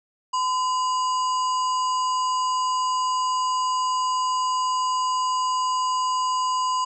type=harmonic tone with a mistuned harmonic; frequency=962 Hz; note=B5; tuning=46 cents flat; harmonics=1 / 3 / 5 / 7 / 8; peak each=-21 / -35 / -35 / -38 / -41 dBFS; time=0.33-6.85 s; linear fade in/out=10 ms; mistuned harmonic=1; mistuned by=+95 cents; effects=none